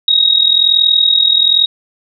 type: tone with amplitude modulation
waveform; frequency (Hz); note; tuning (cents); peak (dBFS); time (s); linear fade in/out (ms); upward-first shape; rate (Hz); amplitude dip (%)
sine; 3778; A#7; +22; -4; 0.08-1.66; 2; sine; 41.1; 75
effects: none